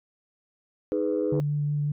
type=chord; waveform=sine; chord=G# minor; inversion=second; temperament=just; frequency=311.5 / 415.3 / 498.4 Hz; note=D#4 / G#4 / B4; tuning=+2 / 0 / +16 cents; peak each=-27 dBFS; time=0.92-1.4 s; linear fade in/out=0 ms
type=tone with vibrato; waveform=sine; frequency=146.83 Hz; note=D3; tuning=in tune; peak=-23 dBFS; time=1.32-1.92 s; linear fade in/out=5 ms; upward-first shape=sine; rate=5.5 Hz; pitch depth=9 cents each way
effects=tanh soft clip ceiling -16 dBFS